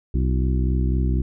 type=harmonic tone with a mistuned harmonic; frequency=64 Hz; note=C2; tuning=38 cents flat; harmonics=1 / 2 / 3 / 4 / 5 / 6; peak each=-19 / -25 / -29 / -31 / -33 / -35 dBFS; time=0.14-1.22 s; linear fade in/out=5 ms; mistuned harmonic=6; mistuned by=-83 cents; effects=none